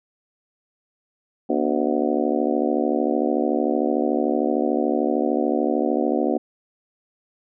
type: harmonic tone with a mistuned harmonic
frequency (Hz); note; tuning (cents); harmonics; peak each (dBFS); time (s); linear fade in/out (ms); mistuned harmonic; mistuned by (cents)
73.42; D2; 0; 3 / 4 / 5 / 6 / 7 / 8 / 9 / 10; -25 / -24 / -25 / -31 / -27 / -30 / -30 / -30; 1.49-6.38; 10; 3; +140
effects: none